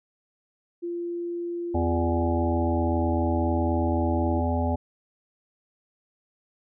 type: tone with pitch glide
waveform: sine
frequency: 345.2 to 330.4 Hz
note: F4 to E4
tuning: -20 to +4 cents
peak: -28 dBFS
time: 0.82-4.41 s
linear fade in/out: 20 ms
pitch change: -76 cents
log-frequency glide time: 1.91-3.03 s
type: harmonic tone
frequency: 83.9 Hz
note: E2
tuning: 31 cents sharp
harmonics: 1 / 3 / 5 / 7 / 9 / 10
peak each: -25 / -28 / -36 / -31 / -33 / -33 dBFS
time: 1.74-4.76 s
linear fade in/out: 10 ms
effects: none